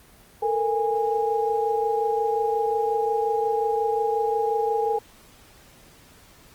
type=tone cluster; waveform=sine; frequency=445.8 / 471.4 / 822 Hz; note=A4 / A#4 / G#5; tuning=+23 / +19 / -18 cents; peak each=-24 / -29 / -24 dBFS; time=0.42-4.99 s; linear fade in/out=10 ms; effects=pink hiss -52 dBFS RMS until 6.54 s + Opus 24 kbps